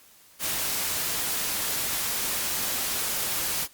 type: noise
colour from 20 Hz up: white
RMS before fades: -28 dBFS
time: 0.39-3.68 s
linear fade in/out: 50 ms
effects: white hiss -55 dBFS RMS until 3.73 s + Opus 48 kbps